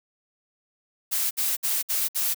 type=noise bursts; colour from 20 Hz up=blue; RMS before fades=-25 dBFS; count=5; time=1.11-2.346 s; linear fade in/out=20 ms; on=200 ms; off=59 ms; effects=none